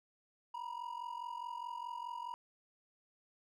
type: ring-modulated tone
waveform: triangle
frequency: 960 Hz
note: B5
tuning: 49 cents flat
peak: -36 dBFS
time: 0.54-2.34 s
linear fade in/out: 0 ms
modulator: 22.4 Hz
effects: none